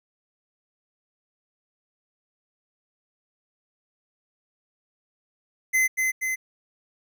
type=tone with echo; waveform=square; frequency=2050 Hz; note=C7; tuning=36 cents flat; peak=-19 dBFS; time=5.73-5.88 s; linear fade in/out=20 ms; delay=240 ms; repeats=2; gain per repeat=-3 dB; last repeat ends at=6.36 s; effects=none